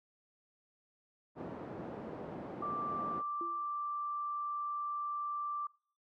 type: low-pass noise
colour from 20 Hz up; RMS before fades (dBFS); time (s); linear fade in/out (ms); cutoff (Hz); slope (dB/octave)
pink; -40; 1.35-3.23; 50; 720; 12
type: tone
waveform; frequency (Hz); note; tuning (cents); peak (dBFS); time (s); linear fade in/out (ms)
sine; 1174.7; D6; 0; -35; 2.62-5.67; 5
type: tone with exponential decay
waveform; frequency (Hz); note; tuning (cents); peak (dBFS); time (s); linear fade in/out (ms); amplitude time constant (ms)
sine; 340.7; F4; -43; -39; 3.41-3.71; 0; 64
effects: noise-tail reverb RT60 0.5 s tail -24 dB re dry + high-pass 200 Hz 12 dB/octave